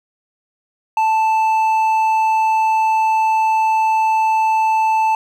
sine tone with hard clipping, 880 Hz, A5, in tune, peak -14 dBFS, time 0.97-5.15 s, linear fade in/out 2 ms, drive 5 dB, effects none

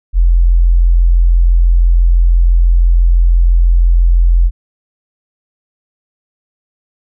sine tone, 43 Hz, F1, 26 cents flat, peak -5 dBFS, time 0.13-4.51 s, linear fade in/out 50 ms, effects none

